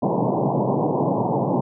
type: band-pass noise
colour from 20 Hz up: pink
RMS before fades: -21 dBFS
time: 0.02-1.61 s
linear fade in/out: 10 ms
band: 120 to 1000 Hz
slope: 96 dB/octave
effects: none